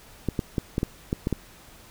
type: clicks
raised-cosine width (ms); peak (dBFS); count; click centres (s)
3; -11; 8; 0.287 / 0.392 / 0.582 / 0.781 / 0.831 / 1.129 / 1.271 / 1.327
effects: pink hiss -50 dBFS RMS until 1.9 s